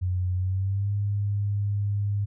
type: tone with pitch glide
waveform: sine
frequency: 91.2 to 101.78 Hz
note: F#2 to G#2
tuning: -24 to -34 cents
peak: -23 dBFS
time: 0.01-2.26 s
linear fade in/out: 20 ms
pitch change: +190 cents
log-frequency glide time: 0.35-0.92 s
effects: none